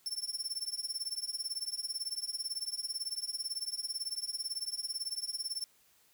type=tone with tremolo; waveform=sawtooth; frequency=5390 Hz; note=E8; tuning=38 cents sharp; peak=-29 dBFS; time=0.06-5.64 s; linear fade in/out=0 ms; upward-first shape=triangle; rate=18 Hz; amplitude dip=100%; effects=white hiss -67 dBFS RMS until 6.13 s